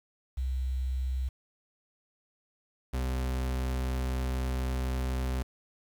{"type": "tone pair in turn", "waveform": ["sine", "40% pulse"], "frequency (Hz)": [64.6, 64.01], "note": ["C2", "C2"], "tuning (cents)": [-21, -37], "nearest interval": "unison", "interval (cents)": 16, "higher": "first", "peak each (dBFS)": -28, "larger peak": "neither", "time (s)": [[0.37, 1.29], [2.93, 5.43]], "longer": "second", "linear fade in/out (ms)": 10, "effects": ["9-bit"]}